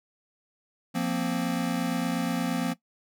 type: chord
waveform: square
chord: F suspended fourth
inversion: none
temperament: equal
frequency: 174.61 / 233.1 / 261.6 Hz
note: F3 / Bb3 / C4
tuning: 0 / 0 / 0 cents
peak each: -31 dBFS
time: 0.94-2.74 s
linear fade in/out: 20 ms
effects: noise-tail reverb RT60 0.1 s tail -17 dB re dry